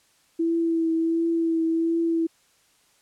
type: tone with vibrato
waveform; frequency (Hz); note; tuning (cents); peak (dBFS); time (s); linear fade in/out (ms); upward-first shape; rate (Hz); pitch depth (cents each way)
sine; 329.6; E4; 0; -20; 0.39-2.27; 10; triangle; 1.4; 25
effects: white hiss -62 dBFS RMS until 3.01 s + low-pass 10000 Hz 12 dB/octave